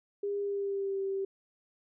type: tone with pitch glide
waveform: sine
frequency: 404.3 to 389.2 Hz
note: G#4 to G4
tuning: -46 to -12 cents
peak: -30 dBFS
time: 0.23-1.25 s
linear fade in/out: 5 ms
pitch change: -66 cents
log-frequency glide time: 0.4-1.01 s
effects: none